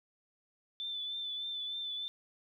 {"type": "tone with vibrato", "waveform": "sine", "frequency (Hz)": 3520, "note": "A7", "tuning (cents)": 0, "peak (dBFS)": -36, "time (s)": [0.8, 2.08], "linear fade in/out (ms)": 0, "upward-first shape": "triangle", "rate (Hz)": 3.3, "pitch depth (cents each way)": 36, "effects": ["12-bit"]}